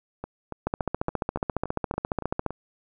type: two click trains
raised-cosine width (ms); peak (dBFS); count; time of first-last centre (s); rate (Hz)
1; -19 / -11; 9 / 27; 0.24-2.506 / 0.67-2.463; 3.53 / 14.5
effects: none